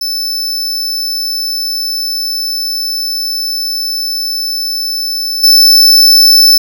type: tone with level steps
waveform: 45% pulse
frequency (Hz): 5274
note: E8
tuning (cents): 0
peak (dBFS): -14 / -3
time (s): 0.01-6.58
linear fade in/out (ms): 5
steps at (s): 5.43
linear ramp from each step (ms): 10
effects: none